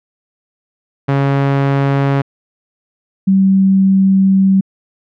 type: tone pair in turn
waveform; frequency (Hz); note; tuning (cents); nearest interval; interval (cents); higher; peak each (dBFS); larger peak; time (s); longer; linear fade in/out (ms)
sawtooth / sine; 138.59 / 192.46; C#3 / G3; 0 / -32; tritone; 568; second; -7; neither; 1.08-2.22 / 3.27-4.61; second; 10
effects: low-pass 2000 Hz 12 dB/octave